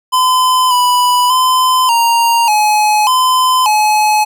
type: tone with pitch steps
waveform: square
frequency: 1019 / 988 / 1023 / 932 / 847 / 1022 / 851 Hz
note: C6 / B5 / C6 / A#5 / G#5 / C6 / G#5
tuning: -46 / 0 / -39 / -1 / +34 / -41 / +42 cents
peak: -9 dBFS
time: 0.12-4.25 s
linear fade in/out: 20 ms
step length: 590 ms
effects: none